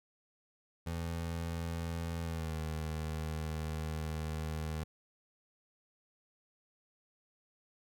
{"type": "tone with pitch glide", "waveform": "25% pulse", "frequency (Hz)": [83.5, 78.36], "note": ["E2", "D#2"], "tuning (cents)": [23, 13], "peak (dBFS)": -32, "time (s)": [0.86, 4.84], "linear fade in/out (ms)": 10, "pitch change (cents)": -110, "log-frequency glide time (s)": [2.22, 2.61], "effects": []}